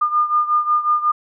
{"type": "beating tone pair", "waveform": "sine", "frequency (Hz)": [1210, 1215.5], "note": ["D#6", "D#6"], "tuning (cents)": [-49, -41], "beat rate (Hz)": 5.5, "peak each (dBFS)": [-16, -20], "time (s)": [0.01, 1.12], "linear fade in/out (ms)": 10, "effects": []}